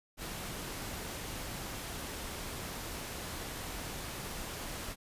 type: noise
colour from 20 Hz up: pink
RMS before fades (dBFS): -41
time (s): 0.17-4.96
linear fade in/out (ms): 50
effects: resampled to 32000 Hz